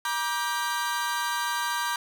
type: tone cluster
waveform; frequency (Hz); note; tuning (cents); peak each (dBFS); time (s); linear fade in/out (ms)
40% pulse; 954 / 1178 / 1575 / 4000; A#5 / D6 / G6 / B7; +40 / +5 / +8 / +21; -29 / -32 / -30 / -38; 0.05-1.96; 2
effects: 10-bit